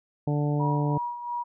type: harmonic tone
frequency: 146.83 Hz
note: D3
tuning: in tune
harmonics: 1 / 2 / 3 / 4 / 5 / 6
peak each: -24 / -30 / -34 / -36 / -38 / -40 dBFS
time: 0.27-0.98 s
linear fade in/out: 5 ms
type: tone with tremolo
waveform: sine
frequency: 960 Hz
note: B5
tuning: 49 cents flat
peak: -27 dBFS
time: 0.59-1.44 s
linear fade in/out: 20 ms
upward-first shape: sine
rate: 2.9 Hz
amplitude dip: 60%
effects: none